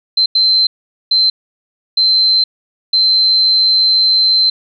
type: tone bursts at uneven times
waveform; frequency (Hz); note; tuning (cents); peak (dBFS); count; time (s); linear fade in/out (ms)
sine; 4097; C8; -37; -8; 5; 0.17-0.26 / 0.35-0.67 / 1.11-1.3 / 1.97-2.44 / 2.93-4.5; 5
effects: none